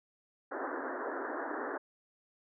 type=band-pass noise; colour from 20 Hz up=pink; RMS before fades=-38 dBFS; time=0.51-1.78 s; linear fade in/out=10 ms; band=260 to 1800 Hz; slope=96 dB/octave; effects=none